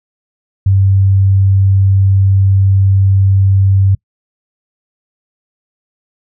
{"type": "tone", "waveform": "sine", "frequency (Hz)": 97.1, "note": "G2", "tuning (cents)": -16, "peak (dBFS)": -6, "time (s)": [0.66, 3.95], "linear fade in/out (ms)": 5, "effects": ["noise-tail reverb RT60 0.1 s tail -26 dB re dry"]}